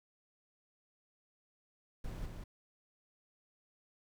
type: noise with echo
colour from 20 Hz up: brown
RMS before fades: -42 dBFS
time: 2.04-2.26 s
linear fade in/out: 5 ms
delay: 180 ms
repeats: 1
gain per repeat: -3 dB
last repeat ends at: 2.44 s
effects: none